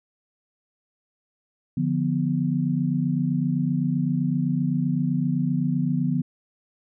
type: chord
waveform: sine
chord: B diminished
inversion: first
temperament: equal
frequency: 146.83 / 174.61 / 246.9 Hz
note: D3 / F3 / B3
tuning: 0 / 0 / 0 cents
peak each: -25 dBFS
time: 1.77-6.22 s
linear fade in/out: 5 ms
effects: none